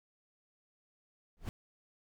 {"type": "noise with exponential growth", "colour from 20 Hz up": "brown", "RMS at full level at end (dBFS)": -30, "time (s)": [1.37, 1.49], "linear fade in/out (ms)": 0, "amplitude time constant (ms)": 24, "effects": []}